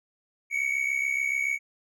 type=tone pair together; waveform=triangle; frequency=2209 / 2276 Hz; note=C#7 / C#7; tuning=-7 / +45 cents; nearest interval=minor second; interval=52 cents; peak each=-26 dBFS; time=0.5-1.59 s; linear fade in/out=50 ms; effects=none

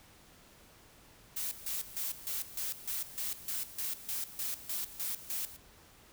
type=noise with tremolo; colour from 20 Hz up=blue; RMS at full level=-36 dBFS; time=1.36-5.57 s; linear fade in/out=10 ms; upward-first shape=square; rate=3.3 Hz; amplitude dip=80%; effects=pink hiss -59 dBFS RMS until 6.12 s

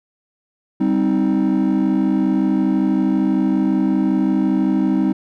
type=chord; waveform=triangle; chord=C minor; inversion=second; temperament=just; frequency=196.22 / 261.6 / 314 Hz; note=G3 / C4 / Eb4; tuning=+2 / 0 / +16 cents; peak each=-16 dBFS; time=0.8-5.13 s; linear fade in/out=10 ms; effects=tanh soft clip ceiling -7 dBFS

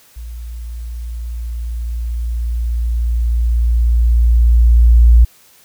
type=tone with level ramp; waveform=sine; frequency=58.27 Hz; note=A#1; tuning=in tune; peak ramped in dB=-26 to -3 dBFS; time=0.16-5.25 s; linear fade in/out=10 ms; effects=white hiss -48 dBFS RMS until 5.64 s

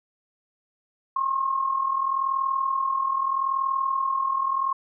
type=tone with amplitude modulation; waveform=sine; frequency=1075 Hz; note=C6; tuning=47 cents sharp; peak=-19 dBFS; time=1.16-4.73 s; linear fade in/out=5 ms; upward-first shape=sine; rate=40.8 Hz; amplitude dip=65%; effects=none

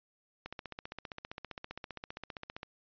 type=click train; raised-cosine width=0.3 ms; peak=-25 dBFS; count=34; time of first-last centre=0.46-2.631 s; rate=15.2 Hz; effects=resampled to 11025 Hz

